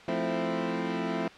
20% pulse chord, F major seventh, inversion none, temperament equal, 174.61 / 220 / 261.6 / 329.6 Hz, F3 / A3 / C4 / E4, 0 / 0 / 0 / 0 cents, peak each -29 dBFS, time 0.08-1.28 s, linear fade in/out 2 ms, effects white hiss -49 dBFS RMS until 1.37 s + low-pass 3000 Hz 12 dB/octave

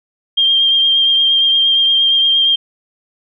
sine tone with vibrato, 3195 Hz, G7, 32 cents sharp, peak -9 dBFS, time 0.37-2.56 s, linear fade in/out 10 ms, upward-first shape triangle, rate 8.6 Hz, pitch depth 23 cents each way, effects none

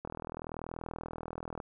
click train, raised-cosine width 1 ms, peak -25 dBFS, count 64, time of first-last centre 0.05-1.602 s, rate 40.6 Hz, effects none

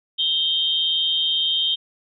sine tone cluster, 3141 / 3302 / 3661 Hz, G7 / G#7 / A#7, +3 / -11 / -32 cents, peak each -20 / -28 / -24 dBFS, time 0.18-1.76 s, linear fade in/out 20 ms, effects none

